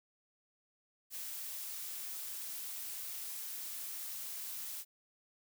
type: noise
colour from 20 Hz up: blue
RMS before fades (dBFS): -43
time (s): 1.1-4.85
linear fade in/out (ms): 50
effects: none